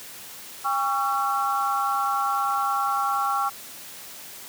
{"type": "tone cluster", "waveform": "sine", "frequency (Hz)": [805, 1119, 1355], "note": ["G5", "C#6", "E6"], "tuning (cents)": [46, 16, 47], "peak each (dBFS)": -26, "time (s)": [0.64, 3.5], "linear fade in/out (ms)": 20, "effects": ["white hiss -41 dBFS RMS until 4.48 s", "high-pass 100 Hz 12 dB/octave"]}